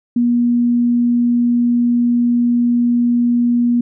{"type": "tone", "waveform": "sine", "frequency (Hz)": 240, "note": "B3", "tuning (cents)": -49, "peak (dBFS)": -11, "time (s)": [0.16, 3.81], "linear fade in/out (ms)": 5, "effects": []}